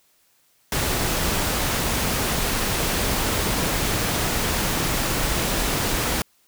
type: noise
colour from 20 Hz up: pink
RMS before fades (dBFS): -23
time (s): 0.72-6.22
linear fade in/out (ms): 2
effects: white hiss -62 dBFS RMS until 6.47 s